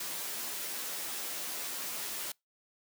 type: noise with comb filter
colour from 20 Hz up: white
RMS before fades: -38 dBFS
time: 0-2.32 s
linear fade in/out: 5 ms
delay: 12 ms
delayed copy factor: +0.7
effects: noise-tail reverb RT60 0.2 s tail -26 dB re dry + high-pass 200 Hz 12 dB/octave